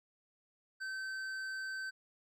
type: tone with hard clipping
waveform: sine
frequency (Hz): 1543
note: G6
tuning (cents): -28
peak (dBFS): -40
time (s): 0.8-1.91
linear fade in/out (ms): 20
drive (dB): 8
effects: none